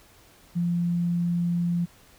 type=tone; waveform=sine; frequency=172.9 Hz; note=F3; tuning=17 cents flat; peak=-22 dBFS; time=0.55-1.86 s; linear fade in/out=20 ms; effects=pink hiss -55 dBFS RMS until 2.18 s